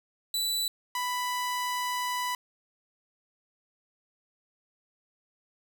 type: tone pair in turn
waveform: sawtooth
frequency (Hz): 3965 / 991.2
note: B7 / B5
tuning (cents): +6 / +6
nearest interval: 2 octaves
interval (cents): 2400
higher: first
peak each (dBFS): -24 / -25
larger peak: first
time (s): 0.34-0.68 / 0.95-2.35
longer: second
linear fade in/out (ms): 2
effects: none